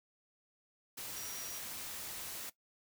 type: tone in noise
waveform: sine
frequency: 5740 Hz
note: F8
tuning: 47 cents sharp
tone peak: -44 dBFS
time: 1.16-1.59 s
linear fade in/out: 10 ms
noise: white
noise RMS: -44 dBFS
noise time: 0.97-2.5 s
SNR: -3 dB
effects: noise-tail reverb RT60 0.1 s tail -17 dB re dry